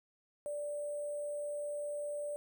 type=tone with sample-and-hold; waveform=sine; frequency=585 Hz; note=D5; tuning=7 cents flat; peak=-36 dBFS; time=0.46-2.36 s; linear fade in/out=0 ms; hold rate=8820 Hz; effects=none